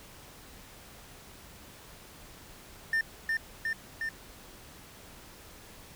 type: tone with echo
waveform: triangle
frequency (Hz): 1800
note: A6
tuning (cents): +39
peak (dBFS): -23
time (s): 2.93-3.01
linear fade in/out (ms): 2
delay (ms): 360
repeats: 3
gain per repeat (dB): -2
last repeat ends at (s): 4.09
effects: pink hiss -51 dBFS RMS until 5.95 s